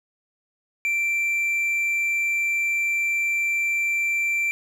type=tone; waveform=triangle; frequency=2349 Hz; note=D7; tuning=in tune; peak=-19 dBFS; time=0.85-4.51 s; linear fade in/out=0 ms; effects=none